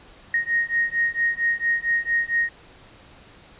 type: beating tone pair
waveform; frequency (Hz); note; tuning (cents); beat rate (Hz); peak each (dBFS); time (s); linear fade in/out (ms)
sine; 1864.7 / 1869.1; A#6 / A#6; 0 / +4; 4.4; -23; 0.34-2.49; 2
effects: pink hiss -49 dBFS RMS until 3.59 s + resampled to 8000 Hz